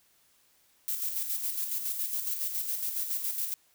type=noise with tremolo; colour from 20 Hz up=violet; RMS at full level=-31 dBFS; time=0.88-3.54 s; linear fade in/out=0 ms; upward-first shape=square; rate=7.2 Hz; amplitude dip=45%; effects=white hiss -66 dBFS RMS until 3.74 s